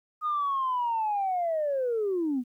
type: linear sweep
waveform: sine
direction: down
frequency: 1244.5 to 234.2 Hz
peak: -24 dBFS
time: 0.21-2.44 s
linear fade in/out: 50 ms
effects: tanh soft clip ceiling -21 dBFS + 11-bit